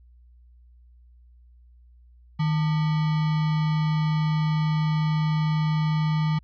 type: tone with sample-and-hold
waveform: sine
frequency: 155.56 Hz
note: D#3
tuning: in tune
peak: -20 dBFS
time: 2.39-6.39 s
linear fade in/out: 10 ms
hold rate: 1050 Hz
effects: added 60 Hz sine -50 dBFS peak until 6.43 s + resampled to 11025 Hz